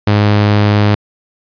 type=tone; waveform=sawtooth; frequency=103.83 Hz; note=G#2; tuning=in tune; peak=-4 dBFS; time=0.07-0.95 s; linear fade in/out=5 ms; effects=resampled to 11025 Hz